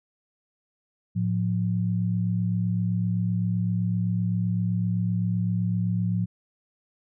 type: tone pair together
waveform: sine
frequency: 110 / 177.79 Hz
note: A2 / F3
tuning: 0 / +31 cents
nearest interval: minor sixth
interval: 831 cents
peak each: -25 dBFS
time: 1.15-6.26 s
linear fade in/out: 20 ms
effects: none